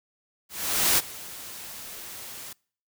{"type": "noise with ADSR envelope", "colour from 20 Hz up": "white", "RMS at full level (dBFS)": -20, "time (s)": [0.49, 2.53], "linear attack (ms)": 490, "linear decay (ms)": 28, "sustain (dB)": -20, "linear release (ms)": 4, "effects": ["noise-tail reverb RT60 0.5 s tail -26 dB re dry"]}